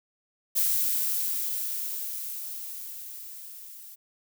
violet noise with level ramp, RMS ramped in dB -24 to -46 dBFS, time 0.55-3.96 s, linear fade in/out 20 ms, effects none

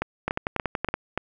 two click trains, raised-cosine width 0.5 ms, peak -10 / -10 dBFS, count 8 / 5, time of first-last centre 0.28-0.94 / 0.02-1.176 s, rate 10.6 / 3.46 Hz, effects none

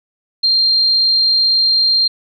sine tone, 4186 Hz, C8, in tune, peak -10 dBFS, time 0.43-2.08 s, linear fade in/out 10 ms, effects none

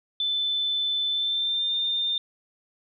sine tone with pitch glide, 3520 to 3609 Hz, A7 to A7, 0 to +43 cents, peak -23 dBFS, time 0.2-2.18 s, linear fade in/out 2 ms, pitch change +43 cents, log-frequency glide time 1.1-1.71 s, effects none

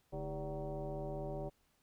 sine tone with frequency modulation, 217.7 Hz, A3, 18 cents flat, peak -38 dBFS, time 0.12-1.5 s, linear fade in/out 20 ms, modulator 180 Hz, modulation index 2.8, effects pink hiss -75 dBFS RMS until 1.82 s

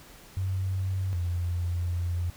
sine tone pair in turn, 94.6 / 87.21 Hz, F#2 / F2, +39 / -2 cents, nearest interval minor second, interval 141 cents, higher first, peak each -26 dBFS, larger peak neither, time 0.37-1.13 / 1.13-2.3 s, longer second, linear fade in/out 0 ms, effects pink hiss -51 dBFS RMS until 2.36 s

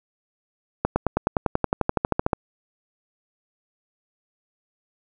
accelerating click train, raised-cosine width 1 ms, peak -5 dBFS, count 18, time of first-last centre 0.85-2.332 s, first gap 110 ms, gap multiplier 0.97, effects none

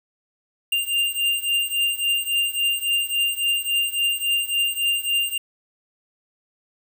square beating tone pair, 2794 / 2797.6 Hz, F7 / F7, 0 / +2 cents, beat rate 3.6 Hz, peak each -23 / -25 dBFS, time 0.72-5.38 s, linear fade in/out 5 ms, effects 8-bit

